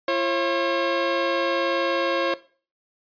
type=tone pair together; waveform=sawtooth; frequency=340.9 / 541.1 Hz; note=F4 / C#5; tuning=-42 / -42 cents; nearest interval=minor sixth; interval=800 cents; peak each=-23 / -17 dBFS; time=0.08-2.34 s; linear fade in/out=2 ms; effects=noise-tail reverb RT60 0.4 s tail -18 dB re dry + resampled to 11025 Hz